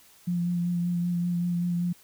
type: tone with vibrato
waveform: sine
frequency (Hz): 174.61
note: F3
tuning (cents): 0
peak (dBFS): -24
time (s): 0.27-1.93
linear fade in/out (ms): 10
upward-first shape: sine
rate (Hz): 5.2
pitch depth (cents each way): 19
effects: white hiss -56 dBFS RMS until 2.03 s